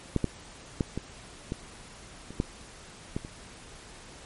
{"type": "clicks", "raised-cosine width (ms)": 3, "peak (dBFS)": [-11, -12, -12, -18, -17, -28, -12, -17, -26], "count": 9, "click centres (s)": [0.163, 0.243, 0.808, 0.976, 1.521, 2.306, 2.401, 3.165, 3.249], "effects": ["pink hiss -48 dBFS RMS until 4.25 s", "MP3 48 kbps"]}